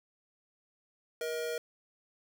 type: tone pair together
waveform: square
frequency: 474.6 / 633 Hz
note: A#4 / D#5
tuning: +31 / +30 cents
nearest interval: perfect fourth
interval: 499 cents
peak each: -35 / -40 dBFS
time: 1.21-1.58 s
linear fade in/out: 2 ms
effects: none